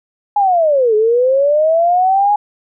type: linear two-way sweep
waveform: sine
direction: down then up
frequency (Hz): 838 to 420.1 to 838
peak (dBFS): -9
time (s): 0.36-2.36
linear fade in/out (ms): 5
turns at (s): 0.95
effects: none